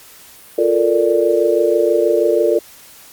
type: chord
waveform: sine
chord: Bb major seventh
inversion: second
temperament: equal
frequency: 349.2 / 440 / 466.2 / 587.3 Hz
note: F4 / A4 / Bb4 / D5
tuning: 0 / 0 / 0 / 0 cents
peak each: -17 dBFS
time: 0.58-2.59 s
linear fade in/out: 5 ms
effects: white hiss -42 dBFS RMS until 3.12 s + Opus 48 kbps